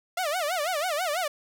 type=tone with vibrato; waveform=sawtooth; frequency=659.3 Hz; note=E5; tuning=in tune; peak=-22 dBFS; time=0.17-1.28 s; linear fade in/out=5 ms; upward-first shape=sine; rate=6.1 Hz; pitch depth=230 cents each way; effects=none